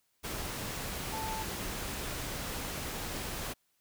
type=tone in noise; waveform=sine; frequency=880 Hz; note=A5; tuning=in tune; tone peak=-37 dBFS; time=1.12-1.44 s; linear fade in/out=20 ms; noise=pink; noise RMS=-38 dBFS; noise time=0.23-3.54 s; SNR=-2 dB; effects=white hiss -75 dBFS RMS until 3.8 s